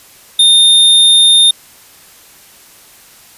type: tone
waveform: square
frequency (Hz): 3640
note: A#7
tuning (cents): -42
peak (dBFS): -5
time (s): 0.39-1.51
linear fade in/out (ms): 5
effects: white hiss -41 dBFS RMS until 3.37 s + resampled to 32000 Hz